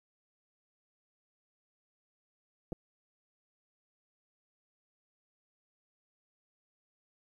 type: clicks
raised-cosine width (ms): 2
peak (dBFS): -26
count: 2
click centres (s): 2.722 / 2.728
effects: 11-bit